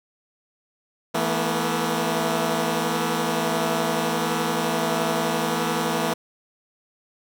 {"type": "chord", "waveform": "10% pulse", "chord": "E suspended fourth", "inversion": "none", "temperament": "equal with one note detuned", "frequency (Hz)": [164.81, 220, 241.4], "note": ["E3", "A3", "B3"], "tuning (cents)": [0, 0, -39], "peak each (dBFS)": -18, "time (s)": [1.14, 6.14], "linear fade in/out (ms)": 10, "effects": []}